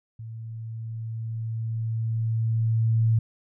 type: tone with level ramp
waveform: sine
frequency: 112.8 Hz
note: A2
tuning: 44 cents sharp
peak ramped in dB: -35 to -17 dBFS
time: 0.19-3.19 s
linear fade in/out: 5 ms
effects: none